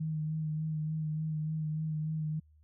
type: tone with vibrato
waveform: sine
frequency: 155.56 Hz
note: D#3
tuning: in tune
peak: -31 dBFS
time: 0-2.4 s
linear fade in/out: 10 ms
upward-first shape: sine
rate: 3.4 Hz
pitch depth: 23 cents each way
effects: added 76 Hz sine -59 dBFS peak until 2.63 s